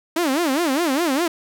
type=tone with vibrato; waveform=sawtooth; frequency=302.8 Hz; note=D#4; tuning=47 cents flat; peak=-14 dBFS; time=0.16-1.28 s; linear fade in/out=5 ms; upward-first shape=sine; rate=4.9 Hz; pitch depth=270 cents each way; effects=none